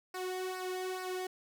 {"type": "tone with flanger", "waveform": "sawtooth", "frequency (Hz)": 370, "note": "F#4", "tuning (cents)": 0, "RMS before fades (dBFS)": -38, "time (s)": [0.14, 1.27], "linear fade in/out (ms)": 5, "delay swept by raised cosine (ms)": [0.29, 1.99], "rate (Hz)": 2.3, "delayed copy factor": -0.7, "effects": []}